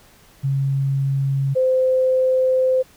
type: tone pair in turn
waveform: sine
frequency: 136.9 / 516.9 Hz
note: C#3 / C5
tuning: -21 / -21 cents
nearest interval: octave + major seventh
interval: 2300 cents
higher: second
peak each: -17 / -14 dBFS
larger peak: second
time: 0.43-1.55 / 1.55-2.83 s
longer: second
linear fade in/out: 20 ms
effects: pink hiss -51 dBFS RMS until 2.96 s